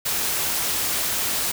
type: noise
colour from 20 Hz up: white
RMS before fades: -24 dBFS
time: 0.05-1.52 s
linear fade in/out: 10 ms
effects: none